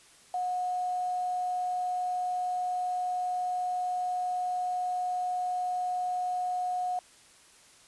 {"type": "tone with quantisation", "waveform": "sine", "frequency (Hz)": 726, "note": "F#5", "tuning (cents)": -33, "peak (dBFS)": -28, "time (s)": [0.34, 6.99], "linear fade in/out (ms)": 2, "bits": 8, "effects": ["white hiss -57 dBFS RMS until 7.87 s", "resampled to 24000 Hz"]}